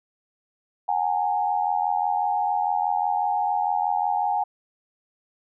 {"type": "tone cluster", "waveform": "sine", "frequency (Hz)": [735, 820, 906], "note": ["F#5", "G#5", "A#5"], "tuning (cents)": [-12, -22, -50], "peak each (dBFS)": [-26, -23, -29], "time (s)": [0.88, 4.44], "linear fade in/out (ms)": 10, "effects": []}